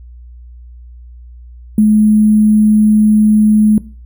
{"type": "tone with sample-and-hold", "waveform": "sine", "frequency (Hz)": 213.1, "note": "G#3", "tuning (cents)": 45, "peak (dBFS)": -5, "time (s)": [1.78, 3.78], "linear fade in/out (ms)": 2, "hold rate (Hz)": 11025, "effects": ["noise-tail reverb RT60 0.4 s tail -20 dB re dry", "added 60 Hz sine -32 dBFS peak until 4.05 s"]}